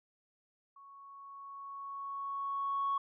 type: tone with level ramp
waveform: sine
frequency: 1108.7 Hz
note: C#6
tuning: in tune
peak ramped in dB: -53 to -28 dBFS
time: 0.76-2.98 s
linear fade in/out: 5 ms
effects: tanh soft clip ceiling -26 dBFS